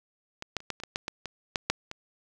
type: clicks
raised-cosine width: 0.2 ms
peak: -19 / -12 / -30 / -13 / -24 / -19 / -12 / -15 / -19 / -9 / -6 / -20 dBFS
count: 12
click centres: 0.424 / 0.567 / 0.604 / 0.703 / 0.801 / 0.836 / 0.959 / 1.081 / 1.257 / 1.558 / 1.7 / 1.914 s
effects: none